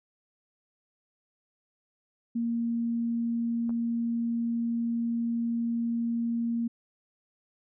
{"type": "tone", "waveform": "sine", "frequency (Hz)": 233.1, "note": "A#3", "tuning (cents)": 0, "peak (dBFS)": -26, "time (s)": [2.35, 6.68], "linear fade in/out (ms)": 10}
{"type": "clicks", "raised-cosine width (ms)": 1, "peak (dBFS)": [-31, -37], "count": 2, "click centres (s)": [3.694, 3.704]}
{"effects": []}